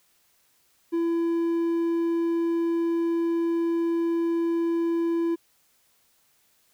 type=tone; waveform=triangle; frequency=335.5 Hz; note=E4; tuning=31 cents sharp; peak=-20 dBFS; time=0.92-5.36 s; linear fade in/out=20 ms; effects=white hiss -65 dBFS RMS until 6.73 s